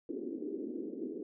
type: band-pass noise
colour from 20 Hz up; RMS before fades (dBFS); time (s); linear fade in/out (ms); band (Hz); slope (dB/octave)
white; -40; 0.09-1.23; 2; 240 to 400; 48
effects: none